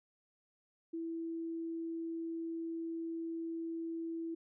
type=tone; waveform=sine; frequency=330 Hz; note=E4; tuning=2 cents sharp; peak=-37 dBFS; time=0.93-4.35 s; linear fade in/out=10 ms; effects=none